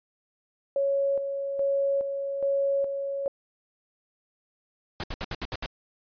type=tone with tremolo; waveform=sine; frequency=554.4 Hz; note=C#5; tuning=in tune; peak=-22 dBFS; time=0.76-3.28 s; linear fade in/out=2 ms; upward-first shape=square; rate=1.2 Hz; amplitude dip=50%
type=noise bursts; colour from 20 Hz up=pink; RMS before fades=-32 dBFS; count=7; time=5-5.66 s; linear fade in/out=0 ms; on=36 ms; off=68 ms
effects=resampled to 11025 Hz